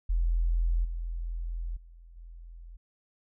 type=tone with level steps; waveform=sine; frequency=42.1 Hz; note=E1; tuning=37 cents sharp; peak=-23 / -31 / -48 / -43 dBFS; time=0.09-2.77 s; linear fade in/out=10 ms; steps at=0.84 / 1.76 / 2.16 s; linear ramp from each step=10 ms; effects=none